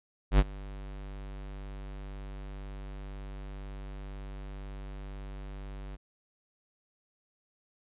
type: tone with ADSR envelope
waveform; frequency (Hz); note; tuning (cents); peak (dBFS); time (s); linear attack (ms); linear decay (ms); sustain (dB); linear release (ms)
square; 49; G1; 0; -17; 0.31-5.97; 81; 41; -23; 24
effects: resampled to 8000 Hz